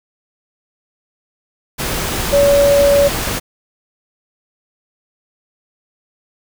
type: tone in noise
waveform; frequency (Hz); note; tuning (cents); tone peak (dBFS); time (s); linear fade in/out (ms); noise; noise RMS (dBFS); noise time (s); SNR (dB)
sine; 567; C#5; +39; -8; 2.32-3.09; 20; pink; -20; 1.78-3.4; +9
effects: none